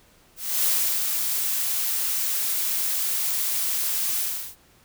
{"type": "noise with ADSR envelope", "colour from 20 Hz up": "blue", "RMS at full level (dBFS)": -21, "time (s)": [0.36, 4.56], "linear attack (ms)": 290, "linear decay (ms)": 340, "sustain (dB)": -4, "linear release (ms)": 360, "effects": ["pink hiss -57 dBFS RMS until 4.84 s"]}